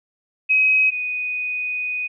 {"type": "tone pair in turn", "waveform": "sine", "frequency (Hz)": [2536, 2488], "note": ["D#7", "D#7"], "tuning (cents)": [32, -1], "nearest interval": "unison", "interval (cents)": 33, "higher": "first", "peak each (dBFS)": [-13, -22], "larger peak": "first", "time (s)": [[0.49, 0.91], [0.91, 2.08]], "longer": "second", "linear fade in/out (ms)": 20, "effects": []}